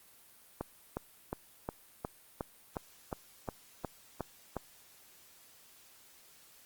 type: click train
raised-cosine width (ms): 1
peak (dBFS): -21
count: 12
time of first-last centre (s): 0.61-4.567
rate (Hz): 2.78
effects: white hiss -60 dBFS RMS until 6.65 s + Opus 32 kbps